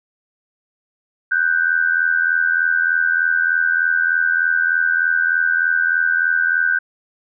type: tone pair together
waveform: sine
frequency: 1484.7 / 1568 Hz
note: F#6 / G6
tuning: +6 / 0 cents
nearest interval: minor second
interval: 94 cents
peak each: -17 dBFS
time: 1.31-6.79 s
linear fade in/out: 10 ms
effects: none